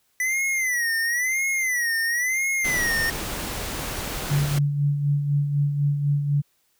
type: tone with vibrato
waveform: square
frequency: 1983 Hz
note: B6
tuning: 7 cents sharp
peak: -22 dBFS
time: 0.2-3.1 s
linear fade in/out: 2 ms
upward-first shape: sine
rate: 0.98 Hz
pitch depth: 150 cents each way
type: noise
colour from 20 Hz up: pink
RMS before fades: -30 dBFS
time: 2.64-4.59 s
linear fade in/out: 10 ms
type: tone with tremolo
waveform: sine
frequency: 143.9 Hz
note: D3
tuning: 35 cents flat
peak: -17 dBFS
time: 4.3-6.42 s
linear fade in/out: 20 ms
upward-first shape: sine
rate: 4 Hz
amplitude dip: 50%
effects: white hiss -67 dBFS RMS until 6.79 s